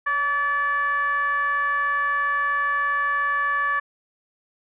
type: ring-modulated tone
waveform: triangle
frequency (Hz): 293.7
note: D4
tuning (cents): 0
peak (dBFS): -15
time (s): 0.06-3.8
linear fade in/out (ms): 10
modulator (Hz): 1440
effects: resampled to 8000 Hz